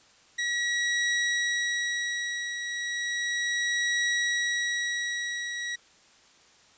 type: tone with tremolo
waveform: sawtooth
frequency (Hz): 1918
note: A#6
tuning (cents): +49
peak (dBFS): -20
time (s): 0.38-5.76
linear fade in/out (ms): 10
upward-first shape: triangle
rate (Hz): 0.34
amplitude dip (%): 60
effects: white hiss -58 dBFS RMS until 6.77 s + resampled to 16000 Hz